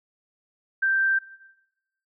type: tone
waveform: sine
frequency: 1568 Hz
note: G6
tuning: in tune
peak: -19 dBFS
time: 0.82-1.19 s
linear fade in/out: 10 ms
effects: noise-tail reverb RT60 0.9 s tail -17 dB re dry